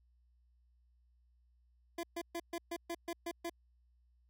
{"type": "tone bursts", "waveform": "25% pulse", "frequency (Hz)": 340, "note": "F4", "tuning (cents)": -46, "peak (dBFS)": -34, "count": 9, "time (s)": [1.98, 3.497], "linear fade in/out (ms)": 5, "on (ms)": 53, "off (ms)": 130, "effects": ["added 60 Hz sine -67 dBFS peak until 4.29 s"]}